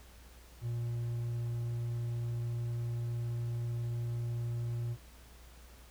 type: tone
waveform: triangle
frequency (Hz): 118.3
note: A#2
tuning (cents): +26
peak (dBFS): -31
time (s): 0.61-4.97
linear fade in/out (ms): 50
effects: added 60 Hz sine -54 dBFS peak until 5.9 s + pink hiss -59 dBFS RMS until 5.9 s